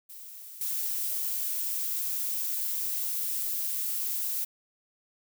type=noise with level steps; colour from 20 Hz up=violet; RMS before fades=-45 / -31 dBFS; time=0.09-4.45 s; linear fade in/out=10 ms; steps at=0.61 s; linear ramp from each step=2 ms; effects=none